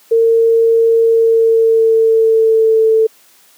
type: tone with pitch glide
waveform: sine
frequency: 456.2 to 443.2 Hz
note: A#4 to A4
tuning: -37 to +13 cents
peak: -7 dBFS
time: 0.11-3.07 s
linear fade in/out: 10 ms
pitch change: -50 cents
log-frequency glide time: 1.01-2.85 s
effects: white hiss -48 dBFS RMS until 3.57 s + high-pass 200 Hz 12 dB/octave